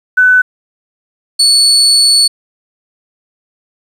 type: tone pair in turn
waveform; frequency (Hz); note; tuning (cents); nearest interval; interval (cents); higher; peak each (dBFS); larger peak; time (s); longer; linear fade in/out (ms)
sine / 35% pulse; 1500 / 4436; F#6 / C#8; +23 / 0; octave + perfect fifth; 1877; second; -4; neither; 0.17-0.42 / 1.39-2.28; second; 10
effects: resampled to 32000 Hz + 7-bit